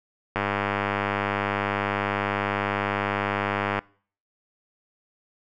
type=click train; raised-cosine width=0.5 ms; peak=-9 dBFS; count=344; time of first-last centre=0.36-3.79 s; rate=100 Hz; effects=noise-tail reverb RT60 0.5 s tail -25 dB re dry